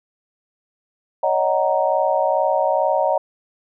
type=chord; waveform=sine; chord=D# minor seventh; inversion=third; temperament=just; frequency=560 / 622.3 / 746.7 / 933.4 Hz; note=C#5 / D#5 / F#5 / A#5; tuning=+18 / 0 / +16 / +2 cents; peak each=-21 / -20 / -22 / -22 dBFS; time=1.23-3.18 s; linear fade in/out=5 ms; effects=none